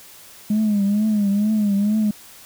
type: tone with vibrato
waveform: sine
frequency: 207.7 Hz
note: G#3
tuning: in tune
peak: -14 dBFS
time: 0.5-2.11 s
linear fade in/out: 5 ms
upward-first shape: triangle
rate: 2.2 Hz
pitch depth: 96 cents each way
effects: tanh soft clip ceiling -13 dBFS + white hiss -44 dBFS RMS until 2.45 s